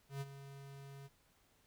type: tone with ADSR envelope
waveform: square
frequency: 138.5 Hz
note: C#3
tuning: 1 cent flat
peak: -39 dBFS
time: 0.09-1.09 s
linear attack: 120 ms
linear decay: 35 ms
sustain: -12 dB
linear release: 31 ms
effects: pink hiss -72 dBFS RMS until 1.66 s